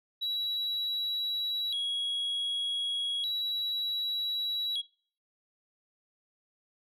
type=tone with vibrato; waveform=sine; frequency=3600 Hz; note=A7; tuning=39 cents sharp; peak=-27 dBFS; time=0.21-4.82 s; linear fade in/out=20 ms; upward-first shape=square; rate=0.33 Hz; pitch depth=140 cents each way; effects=noise-tail reverb RT60 0.5 s tail -25 dB re dry + tanh soft clip ceiling -28 dBFS